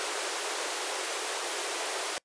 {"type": "high-pass noise", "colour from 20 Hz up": "pink", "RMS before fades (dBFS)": -33, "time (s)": [0, 2.18], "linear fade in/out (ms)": 0, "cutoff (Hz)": 360, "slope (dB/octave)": 48, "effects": ["noise-tail reverb RT60 0.1 s tail -25 dB re dry", "resampled to 22050 Hz"]}